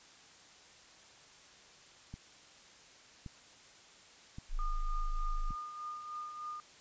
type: click train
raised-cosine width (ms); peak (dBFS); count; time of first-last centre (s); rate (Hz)
5; -32; 4; 2.14-5.507; 0.891
type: tone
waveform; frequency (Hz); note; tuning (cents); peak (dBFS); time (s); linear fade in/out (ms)
sine; 26.31; G#0; +23; -31; 4.49-5.55; 50
type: tone with tremolo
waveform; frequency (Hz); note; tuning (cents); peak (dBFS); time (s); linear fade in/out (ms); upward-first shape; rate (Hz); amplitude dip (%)
sine; 1217; D#6; -39; -38; 4.59-6.6; 0; triangle; 3.3; 55
effects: white hiss -58 dBFS RMS until 6.8 s + resampled to 16000 Hz

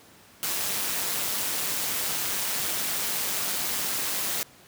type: noise with amplitude modulation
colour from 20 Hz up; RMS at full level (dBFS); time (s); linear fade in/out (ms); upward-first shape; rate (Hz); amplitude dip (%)
white; -26; 0.43-4.43; 0; sine; 198; 55
effects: pink hiss -53 dBFS RMS until 4.67 s + high-pass 100 Hz 12 dB/octave

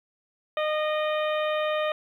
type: harmonic tone with a mistuned harmonic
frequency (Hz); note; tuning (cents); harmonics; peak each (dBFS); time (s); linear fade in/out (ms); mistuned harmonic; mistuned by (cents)
612; D#5; -29; 1 / 2 / 3 / 4 / 5 / 6; -25 / -31 / -35 / -37 / -39 / -41; 0.57-1.92; 2; 3; +23
effects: 10-bit

